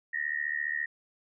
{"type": "tone with amplitude modulation", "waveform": "sine", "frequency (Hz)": 1864.7, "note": "A#6", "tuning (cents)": 0, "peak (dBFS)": -25, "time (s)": [0.13, 0.86], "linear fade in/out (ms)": 10, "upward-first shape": "sine", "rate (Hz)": 74.7, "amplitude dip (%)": 95, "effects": []}